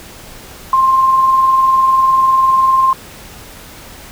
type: tone with tremolo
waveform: sine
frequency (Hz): 1055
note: C6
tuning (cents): +14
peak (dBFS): -6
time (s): 0.73-2.93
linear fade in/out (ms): 2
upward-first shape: sine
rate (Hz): 20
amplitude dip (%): 35
effects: pink hiss -35 dBFS RMS until 4.11 s